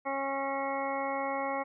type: harmonic tone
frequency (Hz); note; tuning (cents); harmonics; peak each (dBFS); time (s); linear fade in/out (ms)
273.6; C#4; -23; 1 / 2 / 3 / 4 / 5 / 7 / 8; -40 / -35 / -35 / -37 / -44 / -43 / -41; 0.05-1.64; 20
effects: none